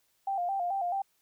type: tone with vibrato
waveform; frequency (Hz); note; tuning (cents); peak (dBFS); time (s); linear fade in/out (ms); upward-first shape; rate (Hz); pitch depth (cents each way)
sine; 743; F#5; +7; -28; 0.27-1.02; 5; square; 4.6; 93
effects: white hiss -72 dBFS RMS until 1.21 s